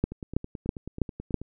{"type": "two click trains", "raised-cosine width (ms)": 3, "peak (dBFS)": [-10, -23], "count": [5, 13], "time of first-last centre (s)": [[0.04, 1.343], [0.12, 1.416]], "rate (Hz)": [3.07, 9.26], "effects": []}